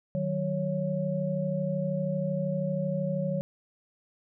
sine tone cluster, 154.1 / 186.9 / 555 Hz, D#3 / F#3 / C#5, -16 / +18 / +2 cents, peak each -31 dBFS, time 0.15-3.41 s, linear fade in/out 0 ms, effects none

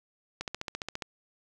click train, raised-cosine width 0.2 ms, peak -17 dBFS, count 10, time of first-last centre 0.41-1.022 s, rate 14.7 Hz, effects none

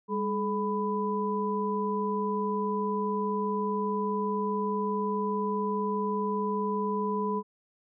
sine tone cluster, 201.4 / 426.2 / 995 Hz, G3 / G#4 / B5, +47 / +45 / +13 cents, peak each -31 dBFS, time 0.08-7.43 s, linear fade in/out 50 ms, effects none

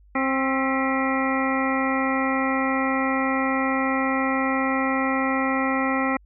harmonic tone with a mistuned harmonic, 265.4 Hz, C4, 25 cents sharp, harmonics 1 / 2 / 3 / 4 / 5 / 7 / 8 / 9, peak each -24 / -29 / -29 / -30 / -29 / -29 / -35 / -34 dBFS, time 0.15-6.17 s, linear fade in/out 5 ms, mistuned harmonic 7, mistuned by +70 cents, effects added 50 Hz sine -50 dBFS peak until 6.25 s

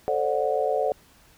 sine chord, D dominant seventh, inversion second, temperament just, 440.5 / 528.6 / 587.3 / 734.2 Hz, A4 / C5 / D5 / F#5, +2 / +18 / 0 / -14 cents, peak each -27 dBFS, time 0.08-0.92 s, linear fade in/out 0 ms, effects pink hiss -56 dBFS RMS until 1.37 s

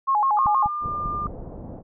sine tone with vibrato, 951 Hz, A#5, 34 cents sharp, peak -17 dBFS, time 0.07-0.68 s, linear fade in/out 20 ms, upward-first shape square, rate 6.3 Hz, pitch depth 220 cents each way
sine tone, 1200 Hz, D6, 37 cents sharp, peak -25 dBFS, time 0.37-1.27 s, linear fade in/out 2 ms
click train, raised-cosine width 5 ms, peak -21 dBFS, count 5, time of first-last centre 0.46-1.258 s, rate 5.01 Hz
pink low-pass noise, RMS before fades -36 dBFS, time 0.8-1.83 s, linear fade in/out 50 ms, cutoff 710 Hz, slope 24 dB/octave
effects none

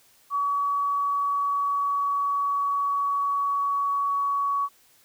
sine tone with pitch glide, 1134 to 1124.9 Hz, C#6 to C#6, +39 to +25 cents, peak -22 dBFS, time 0.3-4.69 s, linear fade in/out 50 ms, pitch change -14 cents, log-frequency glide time 0.71-4.5 s, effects white hiss -59 dBFS RMS until 5.04 s

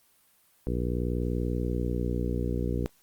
harmonic tone, 60.3 Hz, B1, 41 cents flat, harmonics 1 / 2 / 3 / 4 / 5 / 6 / 7 / 8, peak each -30 / -33 / -35 / -36 / -37 / -38 / -38 / -39 dBFS, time 0.67-2.86 s, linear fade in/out 0 ms, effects white hiss -64 dBFS RMS until 3.02 s + Opus 32 kbps

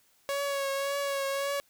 sawtooth tone with vibrato, 556 Hz, C#5, 5 cents sharp, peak -25 dBFS, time 0.29-1.6 s, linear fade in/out 0 ms, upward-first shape triangle, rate 1.8 Hz, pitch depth 32 cents each way, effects white hiss -66 dBFS RMS until 1.69 s

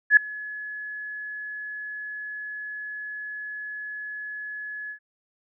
sine tone with ADSR envelope, 1700 Hz, G#6, 40 cents sharp, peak -8 dBFS, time 0.1-4.99 s, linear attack 68 ms, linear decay 4 ms, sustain -24 dB, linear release 88 ms, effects none

